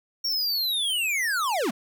square linear sweep, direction down, 5588 to 185.6 Hz, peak -24 dBFS, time 0.24-1.71 s, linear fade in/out 10 ms, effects none

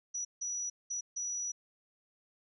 sine tone bursts at uneven times, 5870 Hz, F#8, 15 cents flat, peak -34 dBFS, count 4, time 0.14-0.25 / 0.41-0.7 / 0.9-1.01 / 1.16-1.52 s, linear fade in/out 10 ms, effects none

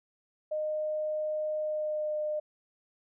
sine tone with pitch glide, 614 to 606.6 Hz, D#5 to D#5, -23 to -44 cents, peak -29 dBFS, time 0.51-2.4 s, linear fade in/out 10 ms, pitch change -21 cents, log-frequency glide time 1.59-2.19 s, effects none

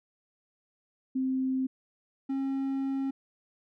sine / triangle tone pair in turn, 261.6 / 270.4 Hz, C4 / C#4, 0 / -43 cents, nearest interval minor second, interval 57 cents, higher second, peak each -26 dBFS, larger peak neither, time 1.15-1.67 / 2.29-3.11 s, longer second, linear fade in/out 10 ms, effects none

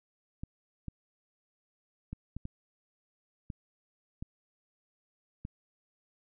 clicks, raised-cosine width 5 ms, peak -26 dBFS, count 8, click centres 0.435 / 0.883 / 2.13 / 2.366 / 2.454 / 3.502 / 4.225 / 5.451 s, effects none

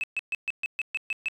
sine tone bursts, 2600 Hz, E7, 24 cents flat, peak -24 dBFS, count 9, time 0.01-1.284 s, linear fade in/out 0 ms, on 26 ms, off 130 ms, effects tanh soft clip ceiling -22 dBFS

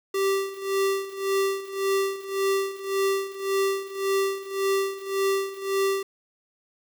square tone with tremolo, 390.5 Hz, G4, 7 cents flat, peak -21 dBFS, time 0.14-6.03 s, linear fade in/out 5 ms, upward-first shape sine, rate 1.8 Hz, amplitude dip 85%, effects 8-bit

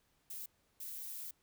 violet noise bursts at uneven times, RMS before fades -45 dBFS, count 2, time 0.3-0.46 / 0.8-1.31 s, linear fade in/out 5 ms, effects pink hiss -75 dBFS RMS until 1.42 s

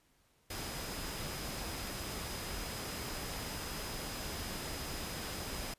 sine tone in noise, 5020 Hz, D#8, 15 cents sharp, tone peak -50 dBFS, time 0.5-5.74 s, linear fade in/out 5 ms, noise pink, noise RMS -41 dBFS, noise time 0.5-5.74 s, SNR -12 dB, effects pink hiss -71 dBFS RMS until 5.78 s + resampled to 32000 Hz

